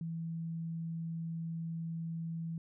sine tone, 164.81 Hz, E3, in tune, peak -36 dBFS, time 0.01-2.58 s, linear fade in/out 2 ms, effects none

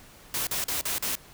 white noise bursts, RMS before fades -29 dBFS, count 5, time 0.34-1.154 s, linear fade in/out 2 ms, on 130 ms, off 41 ms, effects pink hiss -51 dBFS RMS until 1.33 s

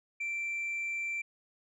sine tone, 2347 Hz, D7, 2 cents flat, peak -30 dBFS, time 0.2-1.22 s, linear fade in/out 10 ms, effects tanh soft clip ceiling -31 dBFS

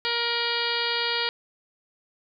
harmonic tone with a mistuned harmonic, 470.6 Hz, A#4, 16 cents sharp, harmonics 1 / 2 / 3 / 4 / 5 / 6 / 7 / 8 / 9 / 10, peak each -33 / -33 / -33 / -33 / -33 / -33 / -33 / -33 / -33 / -33 dBFS, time 0.05-1.29 s, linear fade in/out 0 ms, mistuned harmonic 6, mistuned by +42 cents, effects none

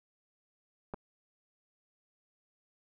clicks, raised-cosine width 1 ms, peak -25 / -29 dBFS, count 2, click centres 0.938 / 0.943 s, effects none

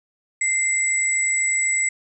sine tone pair together, 2084 / 7868 Hz, C7 / B8, -7 / -7 cents, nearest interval octave + major seventh, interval 2300 cents, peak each -21 dBFS, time 0.41-1.89 s, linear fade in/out 5 ms, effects none

